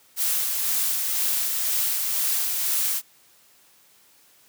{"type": "noise with tremolo", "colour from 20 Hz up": "blue", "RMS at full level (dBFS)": -23, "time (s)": [0.16, 3.02], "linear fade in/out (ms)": 50, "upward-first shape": "sine", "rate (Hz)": 2, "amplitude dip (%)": 30, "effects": ["white hiss -57 dBFS RMS until 4.48 s", "high-pass 100 Hz 12 dB/octave"]}